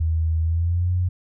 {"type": "tone with pitch glide", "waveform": "sine", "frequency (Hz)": [80.6, 89.95], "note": ["E2", "F#2"], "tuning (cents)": [-38, -48], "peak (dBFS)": -18, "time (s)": [0, 1.09], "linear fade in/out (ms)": 10, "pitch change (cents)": 190, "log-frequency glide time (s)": [0.42, 0.91], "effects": []}